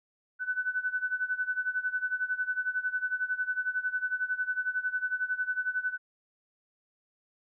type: tone with tremolo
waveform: sine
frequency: 1500 Hz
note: F#6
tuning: 23 cents sharp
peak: -25 dBFS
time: 0.39-5.98 s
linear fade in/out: 50 ms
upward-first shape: sine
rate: 11 Hz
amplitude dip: 85%
effects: none